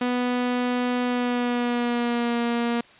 sawtooth tone with pitch glide, 246.9 to 236.2 Hz, B3 to A#3, 0 to +23 cents, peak -18 dBFS, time 0.01-2.81 s, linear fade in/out 5 ms, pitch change -77 cents, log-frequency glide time 1.03-2.4 s, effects white hiss -51 dBFS RMS until 2.99 s + resampled to 8000 Hz

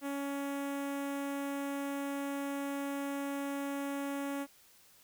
sawtooth tone with notch filter, 280 Hz, C#4, 18 cents sharp, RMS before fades -37 dBFS, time 0.01-4.47 s, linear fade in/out 50 ms, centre 4500 Hz, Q 0.95, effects white hiss -62 dBFS RMS until 5.03 s

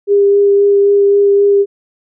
sine tone with vibrato, 402.3 Hz, G4, 45 cents sharp, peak -6 dBFS, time 0.07-1.66 s, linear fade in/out 50 ms, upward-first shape sine, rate 3.8 Hz, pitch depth 10 cents each way, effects none

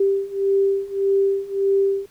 sine beating tone pair, 392 / 393.7 Hz, G4 / G4, 0 / +8 cents, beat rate 1.7 Hz, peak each -21 / -19 dBFS, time 0-2.06 s, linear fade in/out 5 ms, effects pink hiss -55 dBFS RMS until 2.1 s

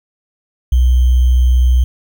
sine tone with sample-and-hold, 62.4 Hz, B1, 19 cents sharp, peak -7 dBFS, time 0.72-1.84 s, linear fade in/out 5 ms, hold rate 3150 Hz, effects none

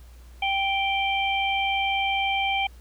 harmonic tone, 784 Hz, G5, in tune, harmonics 1 / 3 / 4, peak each -25 / -26 / -29 dBFS, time 0.42-2.67 s, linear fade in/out 5 ms, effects added 60 Hz sine -44 dBFS peak until 2.8 s + pink hiss -57 dBFS RMS until 2.8 s

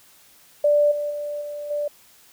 sine tone with level steps, 587.3 Hz, D5, in tune, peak -14 / -23 / -26 / -29 / -22 dBFS, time 0.64-1.88 s, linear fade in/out 5 ms, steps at 0.91 / 1.1 / 1.41 / 1.7 s, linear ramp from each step 10 ms, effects white hiss -53 dBFS RMS until 2.32 s

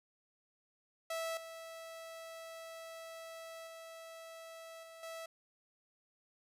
sawtooth tone with level steps, 655 Hz, E5, 11 cents flat, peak -33 / -43 / -45 / -48 / -40 dBFS, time 1.1-5.26 s, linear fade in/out 5 ms, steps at 1.37 / 3.67 / 4.83 / 5.03 s, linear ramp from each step 2 ms, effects resampled to 32000 Hz + 12-bit

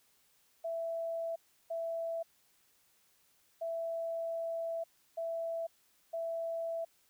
sine tone bursts at uneven times, 663 Hz, E5, 10 cents sharp, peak -34 dBFS, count 5, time 0.64-1.36 / 1.7-2.23 / 3.61-4.84 / 5.17-5.67 / 6.13-6.85 s, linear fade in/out 10 ms, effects white hiss -70 dBFS RMS until 7.09 s

